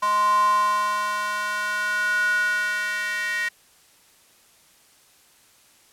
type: tone with high-pass filter sweep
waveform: square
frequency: 208.4 Hz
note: G#3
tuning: 6 cents sharp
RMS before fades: -23 dBFS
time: 0.02-3.49 s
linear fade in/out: 10 ms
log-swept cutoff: 970 to 1800 Hz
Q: 9.1
effects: white hiss -56 dBFS RMS until 5.92 s + low-pass 12000 Hz 12 dB/octave